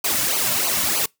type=noise with flanger; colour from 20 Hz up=white; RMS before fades=-21 dBFS; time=0.04-1.06 s; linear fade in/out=5 ms; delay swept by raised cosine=0.55 to 2.55 ms; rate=3.2 Hz; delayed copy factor=-0.8; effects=noise-tail reverb RT60 0.2 s tail -26 dB re dry